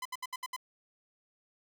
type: tone bursts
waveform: sawtooth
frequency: 1015 Hz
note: B5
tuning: 47 cents sharp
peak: -32 dBFS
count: 6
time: 0.02-0.564 s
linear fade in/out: 5 ms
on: 34 ms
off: 68 ms
effects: none